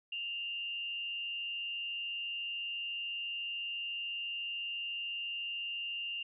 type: tone with frequency modulation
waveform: sine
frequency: 2794 Hz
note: F7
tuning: in tune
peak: -36 dBFS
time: 0.12-6.23 s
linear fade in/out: 5 ms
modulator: 168 Hz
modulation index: 0.35
effects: none